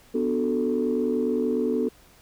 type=chord; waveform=sine; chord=B minor seventh; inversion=none; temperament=equal; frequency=246.9 / 293.7 / 370 / 440 Hz; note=B3 / D4 / F#4 / A4; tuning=0 / 0 / 0 / 0 cents; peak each=-25 / -29 / -29 / -25 dBFS; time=0.14-1.89 s; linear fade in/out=10 ms; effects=tanh soft clip ceiling -14 dBFS + pink hiss -55 dBFS RMS until 2.21 s